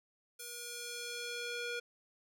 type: tone with band-pass filter sweep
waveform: square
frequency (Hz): 478.6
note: A#4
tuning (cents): +46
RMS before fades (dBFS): -42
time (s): 0.39-1.8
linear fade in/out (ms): 10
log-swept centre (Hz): 11000 to 2400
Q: 0.72
effects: none